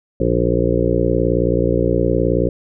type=harmonic tone; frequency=59 Hz; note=A#1; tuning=22 cents sharp; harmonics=1 / 2 / 3 / 5 / 6 / 7 / 8 / 9; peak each=-22 / -22 / -22 / -22 / -22 / -22 / -22 / -22 dBFS; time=0.2-2.49 s; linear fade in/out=5 ms; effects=none